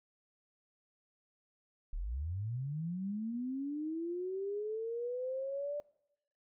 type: linear sweep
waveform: sine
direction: up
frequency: 32.7 to 590 Hz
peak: -35 dBFS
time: 1.93-5.8 s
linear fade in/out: 0 ms
effects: noise-tail reverb RT60 0.8 s tail -22 dB re dry